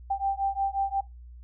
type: beating tone pair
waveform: sine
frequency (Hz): 784 / 789.6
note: G5 / G5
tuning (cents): 0 / +12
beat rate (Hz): 5.6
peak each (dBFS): -28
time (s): 0.1-1.01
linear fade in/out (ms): 10
effects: noise-tail reverb RT60 0.2 s tail -19 dB re dry + added 60 Hz sine -43 dBFS peak until 1.43 s